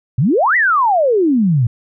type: exponential two-way sweep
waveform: sine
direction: up then down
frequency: 110.3 to 2032 to 110.3 Hz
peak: -10 dBFS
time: 0.18-1.67 s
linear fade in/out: 5 ms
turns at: 0.56 s
effects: none